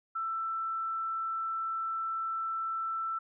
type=tone; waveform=sine; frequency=1331 Hz; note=E6; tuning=16 cents sharp; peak=-31 dBFS; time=0.15-3.19 s; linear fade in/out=10 ms; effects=none